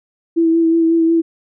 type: tone with vibrato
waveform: sine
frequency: 329.6 Hz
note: E4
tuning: in tune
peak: -10 dBFS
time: 0.36-1.22 s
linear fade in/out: 20 ms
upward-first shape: sine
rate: 5.5 Hz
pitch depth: 21 cents each way
effects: none